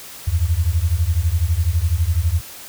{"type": "beating tone pair", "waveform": "sine", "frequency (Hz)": [77.78, 89.78], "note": ["D#2", "F2"], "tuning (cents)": [0, 48], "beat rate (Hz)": 12, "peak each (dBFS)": -18, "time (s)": [0.27, 2.41], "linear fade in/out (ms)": 10, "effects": ["white hiss -37 dBFS RMS until 2.68 s"]}